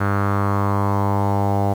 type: tone with low-pass filter sweep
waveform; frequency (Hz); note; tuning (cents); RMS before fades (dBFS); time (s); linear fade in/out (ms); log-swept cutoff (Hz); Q
sawtooth; 100; G2; +35; -19; 0-1.74; 10; 1400 to 760; 3.9
effects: 7-bit